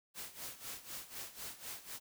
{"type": "noise with tremolo", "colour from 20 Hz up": "white", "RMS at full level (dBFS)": -44, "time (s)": [0.14, 2], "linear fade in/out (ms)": 50, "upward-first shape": "sine", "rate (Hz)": 4, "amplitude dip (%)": 80, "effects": []}